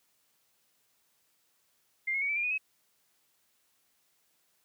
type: tone with pitch steps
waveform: sine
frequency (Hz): 2100 / 2170 / 2243 / 2318 / 2396 / 2476 / 2559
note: C7 / C#7 / C#7 / D7 / D7 / D#7 / D#7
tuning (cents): +6 / -37 / +20 / -23 / +34 / -9 / +48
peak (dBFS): -28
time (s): 2.07-2.581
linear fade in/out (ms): 10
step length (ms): 73
effects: white hiss -72 dBFS RMS until 4.64 s + high-pass 80 Hz 12 dB/octave